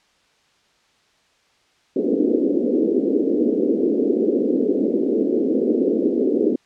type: band-pass noise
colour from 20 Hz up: pink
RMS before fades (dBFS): -19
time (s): 1.96-6.56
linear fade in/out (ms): 5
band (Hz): 240 to 470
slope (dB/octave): 48
effects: white hiss -60 dBFS RMS until 6.65 s + low-pass 5000 Hz 12 dB/octave